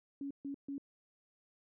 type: tone bursts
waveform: sine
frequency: 279.2 Hz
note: C#4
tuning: 13 cents sharp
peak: -38 dBFS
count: 3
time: 0.21-0.781 s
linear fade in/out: 2 ms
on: 97 ms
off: 140 ms
effects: none